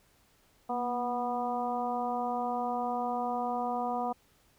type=harmonic tone with a mistuned harmonic; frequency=244.6 Hz; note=B3; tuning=16 cents flat; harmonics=1 / 2 / 3 / 4 / 5; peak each=-37 / -38 / -32 / -37 / -41 dBFS; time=0.69-4.13 s; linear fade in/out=10 ms; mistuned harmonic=1; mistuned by=-39 cents; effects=pink hiss -66 dBFS RMS until 4.58 s